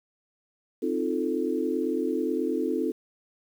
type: chord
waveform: sine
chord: F dominant seventh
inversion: second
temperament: equal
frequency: 261.6 / 311.1 / 349.2 / 440 Hz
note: C4 / Eb4 / F4 / A4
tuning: 0 / 0 / 0 / 0 cents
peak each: -30 dBFS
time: 0.82-2.92 s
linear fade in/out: 10 ms
effects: 9-bit